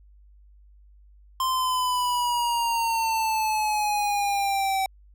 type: exponential sweep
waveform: square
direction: down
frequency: 1046.5 to 766 Hz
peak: -23 dBFS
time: 1.4-4.86 s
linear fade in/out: 2 ms
effects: added 50 Hz sine -50 dBFS peak until 5.14 s